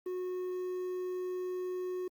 triangle tone with quantisation, 365.2 Hz, F#4, 23 cents flat, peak -32 dBFS, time 0.06-2.08 s, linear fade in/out 5 ms, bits 10, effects Opus 24 kbps

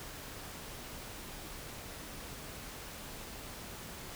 silence, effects pink hiss -46 dBFS RMS until 4.15 s

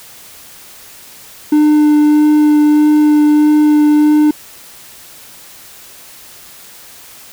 triangle tone with vibrato, 300 Hz, D4, 37 cents sharp, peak -4 dBFS, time 1.52-4.31 s, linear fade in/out 5 ms, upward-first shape sine, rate 1.6 Hz, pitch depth 9 cents each way, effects white hiss -37 dBFS RMS until 7.32 s

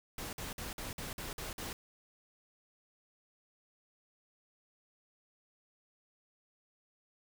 pink noise bursts, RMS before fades -42 dBFS, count 8, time 0.18-1.73 s, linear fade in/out 2 ms, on 150 ms, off 50 ms, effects none

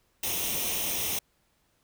white noise with comb filter, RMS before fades -30 dBFS, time 0.23-1.19 s, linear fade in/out 5 ms, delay 0.33 ms, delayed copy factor +0.65, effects pink hiss -70 dBFS RMS until 1.83 s

